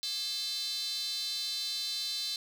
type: tone with high-pass filter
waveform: square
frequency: 238.6 Hz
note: A#3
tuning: 41 cents sharp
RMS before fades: -35 dBFS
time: 0.03-2.36 s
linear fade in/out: 0 ms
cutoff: 4100 Hz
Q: 7.1
effects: none